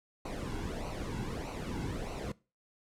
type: noise with flanger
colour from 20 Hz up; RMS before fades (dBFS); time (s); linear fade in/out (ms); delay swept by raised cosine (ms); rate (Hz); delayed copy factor
brown; -38; 0.25-2.32; 5; 0.58 to 1.68; 1.6; -0.7
effects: noise-tail reverb RT60 0.3 s tail -21 dB re dry + low-pass 11000 Hz 12 dB/octave